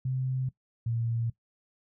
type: tone pair in turn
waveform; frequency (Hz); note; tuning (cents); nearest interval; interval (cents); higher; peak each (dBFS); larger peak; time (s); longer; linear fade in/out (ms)
sine; 129.9 / 115.82; C3 / A#2; -12 / -11; major second; 199; first; -27; neither; 0.05-0.49 / 0.86-1.3; neither; 5
effects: noise-tail reverb RT60 0.1 s tail -18 dB re dry